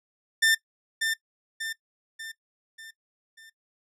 sawtooth tone with echo, 1793 Hz, A6, 32 cents sharp, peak -15 dBFS, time 0.42-0.55 s, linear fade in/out 10 ms, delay 590 ms, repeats 5, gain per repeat -6 dB, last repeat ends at 3.5 s, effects noise-tail reverb RT60 0.1 s tail -19 dB re dry + low-pass 12000 Hz 12 dB/octave

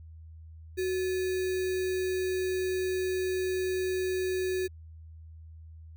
sine tone with sample-and-hold, 370.5 Hz, F#4, 2 cents sharp, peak -27 dBFS, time 0.77-4.68 s, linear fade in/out 20 ms, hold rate 2100 Hz, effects added 80 Hz sine -45 dBFS peak until 5.96 s

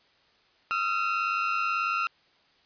30% pulse tone pair together, 1266 / 1364.3 Hz, D#6 / F6, +30 / -41 cents, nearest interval minor second, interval 129 cents, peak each -28 / -24 dBFS, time 0.71-2.07 s, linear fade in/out 0 ms, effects white hiss -63 dBFS RMS until 2.65 s + resampled to 11025 Hz

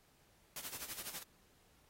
white noise with tremolo, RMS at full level -43 dBFS, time 0.56-1.23 s, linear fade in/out 2 ms, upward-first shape sine, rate 12 Hz, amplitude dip 75%, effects pink hiss -70 dBFS RMS until 1.89 s + AAC 48 kbps

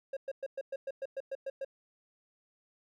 triangle tone bursts, 542 Hz, C#5, 39 cents flat, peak -32 dBFS, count 11, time 0.13-1.648 s, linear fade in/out 5 ms, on 38 ms, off 110 ms, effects none

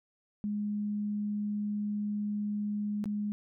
sine tone with dropouts, 207.7 Hz, G#3, in tune, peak -30 dBFS, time 0.44-3.32 s, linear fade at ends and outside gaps 0 ms, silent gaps 3.041-3.057 s, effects none

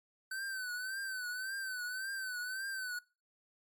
square tone with vibrato, 1526 Hz, G6, 47 cents flat, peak -38 dBFS, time 0.31-2.99 s, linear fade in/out 5 ms, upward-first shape triangle, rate 1.8 Hz, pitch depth 86 cents each way, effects noise-tail reverb RT60 0.3 s tail -20 dB re dry + MP3 96 kbps

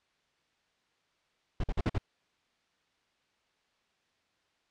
brown noise bursts, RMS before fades -28 dBFS, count 5, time 1.6-1.982 s, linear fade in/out 5 ms, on 38 ms, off 48 ms, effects white hiss -73 dBFS RMS until 4.7 s + low-pass 4000 Hz 12 dB/octave

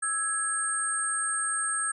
sine tone cluster, 1313 / 1657 / 8530 Hz, E6 / G#6 / C9, -7 / -4 / +32 cents, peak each -33 / -33 / -28 dBFS, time 0.02-1.92 s, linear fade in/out 10 ms, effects none

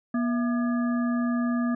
harmonic tone with a mistuned harmonic, 240.9 Hz, B3, 43 cents flat, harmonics 1 / 3 / 5 / 7, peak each -23 / -36 / -36 / -39 dBFS, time 0.14-1.75 s, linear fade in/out 5 ms, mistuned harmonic 3, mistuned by -150 cents, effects none

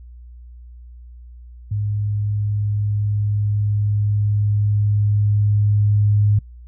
sine tone with level ramp, 103.83 Hz, G#2, in tune, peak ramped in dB -19 to -12 dBFS, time 1.71-6.39 s, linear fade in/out 5 ms, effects noise-tail reverb RT60 0.1 s tail -24 dB re dry + added 60 Hz sine -37 dBFS peak until 6.67 s

